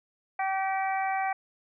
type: harmonic tone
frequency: 384.9 Hz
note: G4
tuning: 32 cents flat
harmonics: 2 / 3 / 4 / 5 / 6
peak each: -27 / -38 / -38 / -37 / -37 dBFS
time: 0.39-1.33 s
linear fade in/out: 5 ms
effects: none